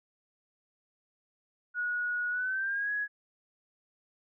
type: tone with pitch glide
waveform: sine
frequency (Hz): 1456 to 1672.5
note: F#6 to G#6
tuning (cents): -28 to +12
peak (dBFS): -29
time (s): 1.74-3.08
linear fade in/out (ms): 50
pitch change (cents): +240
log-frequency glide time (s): 2.3-2.91
effects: none